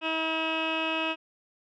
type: tone with low-pass filter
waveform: 15% pulse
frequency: 320.9 Hz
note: E4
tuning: 46 cents flat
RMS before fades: -29 dBFS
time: 0.01-1.16 s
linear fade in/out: 50 ms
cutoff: 2600 Hz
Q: 8.4
effects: none